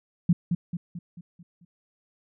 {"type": "tone with echo", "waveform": "sine", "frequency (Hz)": 173.3, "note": "F3", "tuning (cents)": -13, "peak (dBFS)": -15, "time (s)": [0.29, 0.33], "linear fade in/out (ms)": 5, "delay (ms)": 220, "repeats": 6, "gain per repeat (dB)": -6, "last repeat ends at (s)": 1.65, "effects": []}